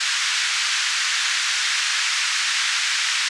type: band-pass noise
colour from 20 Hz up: pink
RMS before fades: -22 dBFS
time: 0-3.29 s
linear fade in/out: 10 ms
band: 1500 to 6900 Hz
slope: 24 dB/octave
effects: resampled to 24000 Hz